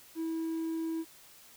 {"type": "tone", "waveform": "triangle", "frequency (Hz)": 325.4, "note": "E4", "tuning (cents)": -22, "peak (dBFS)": -29, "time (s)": [0.15, 1.05], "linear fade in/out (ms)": 50, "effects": ["tanh soft clip ceiling -25 dBFS", "white hiss -56 dBFS RMS until 1.56 s"]}